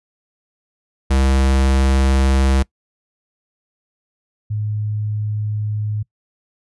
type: tone pair in turn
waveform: square / sine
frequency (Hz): 66.7 / 105.88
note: C2 / G#2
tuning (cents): +34 / +34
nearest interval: minor sixth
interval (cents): 800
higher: second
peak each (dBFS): -13 / -19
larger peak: first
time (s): 1.1-2.63 / 4.5-6.03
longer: neither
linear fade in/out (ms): 10
effects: noise-tail reverb RT60 0.1 s tail -23 dB re dry + resampled to 24000 Hz